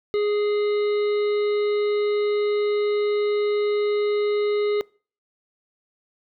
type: harmonic tone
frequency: 415.7 Hz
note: G#4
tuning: 2 cents sharp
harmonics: 1 / 3 / 5 / 7 / 9 / 10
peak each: -19 / -36 / -37 / -45 / -41 / -45 dBFS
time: 0.14-4.81 s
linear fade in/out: 0 ms
effects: noise-tail reverb RT60 0.4 s tail -24 dB re dry